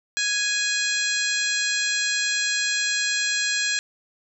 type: harmonic tone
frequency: 830.6 Hz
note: G#5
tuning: in tune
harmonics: 2 / 3 / 4 / 5 / 6 / 7 / 8 / 9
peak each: -26 / -29 / -31 / -28 / -37 / -34 / -35 / -29 dBFS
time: 0.17-3.79 s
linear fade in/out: 0 ms
effects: none